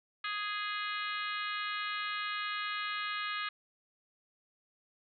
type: harmonic tone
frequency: 415.3 Hz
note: G#4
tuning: in tune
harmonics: 3 / 4 / 5 / 6 / 7 / 8 / 9 / 10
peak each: -38 / -40 / -42 / -44 / -45 / -46 / -47 / -48 dBFS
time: 0.24-3.49 s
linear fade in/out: 5 ms
effects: none